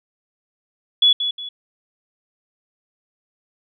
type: tone with echo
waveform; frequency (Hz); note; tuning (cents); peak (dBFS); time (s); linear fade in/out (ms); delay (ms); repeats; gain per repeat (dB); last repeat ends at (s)
sine; 3400; G#7; +40; -10; 1.02-1.13; 5; 180; 2; -9; 1.49
effects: none